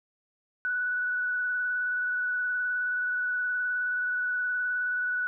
sine tone with vibrato, 1480 Hz, F#6, in tune, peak -26 dBFS, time 0.65-5.27 s, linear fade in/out 0 ms, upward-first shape square, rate 19 Hz, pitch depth 13 cents each way, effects none

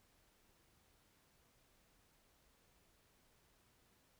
silence, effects pink hiss -73 dBFS RMS until 4.19 s

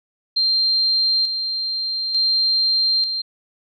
sine tone with tremolo, 4170 Hz, C8, 7 cents flat, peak -15 dBFS, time 0.36-3.22 s, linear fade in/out 10 ms, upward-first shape square, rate 0.56 Hz, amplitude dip 50%, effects none

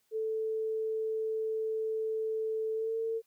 sine tone with pitch glide, 440 to 451.1 Hz, A4 to A4, 0 to +43 cents, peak -30 dBFS, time 0.11-3.22 s, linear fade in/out 50 ms, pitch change +43 cents, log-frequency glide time 2.74-2.96 s, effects white hiss -74 dBFS RMS until 3.26 s

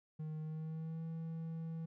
triangle tone with pitch glide, 155.56 to 163.01 Hz, D#3 to E3, 0 to -19 cents, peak -38 dBFS, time 0.19-1.86 s, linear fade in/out 10 ms, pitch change +81 cents, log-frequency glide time 0.41-1.03 s, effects none

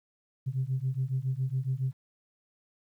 sine beating tone pair, 127.7 / 134.9 Hz, C3 / C#3, -42 / -47 cents, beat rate 7.2 Hz, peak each -30 dBFS, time 0.46-1.93 s, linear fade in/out 20 ms, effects tanh soft clip ceiling -21 dBFS + 11-bit

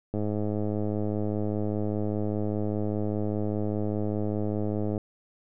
click train, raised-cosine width 2 ms, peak -17 dBFS, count 509, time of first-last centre 0.14-4.978 s, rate 105 Hz, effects none

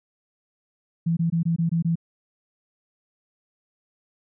sine tone bursts, 166.7 Hz, E3, 20 cents sharp, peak -19 dBFS, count 7, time 1.06-1.956 s, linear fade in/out 10 ms, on 110 ms, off 21 ms, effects none

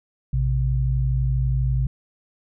sine tone pair together, 57.95 / 130.1 Hz, A#1 / C3, -10 / -9 cents, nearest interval octave + major second, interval 1401 cents, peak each -21 dBFS, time 0.33-1.87 s, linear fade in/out 5 ms, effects none

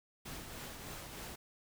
pink noise with tremolo, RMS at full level -45 dBFS, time 0.25-1.36 s, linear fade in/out 10 ms, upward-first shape triangle, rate 3.3 Hz, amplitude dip 40%, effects none

